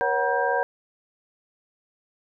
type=tone cluster; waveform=sine; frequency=478.4 / 553 / 749 / 955 / 1586 Hz; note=A#4 / C#5 / F#5 / A#5 / G6; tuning=+45 / -4 / +21 / +42 / +20 cents; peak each=-27 dBFS; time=0.01-0.63 s; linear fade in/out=0 ms; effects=none